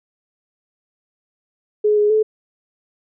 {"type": "tone with pitch steps", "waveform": "sine", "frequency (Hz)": [421.5, 417.1, 432.9], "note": ["G#4", "G#4", "A4"], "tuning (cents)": [26, 7, -28], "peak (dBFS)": -12, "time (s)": [1.84, 2.23], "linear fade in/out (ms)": 10, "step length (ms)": 130, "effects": []}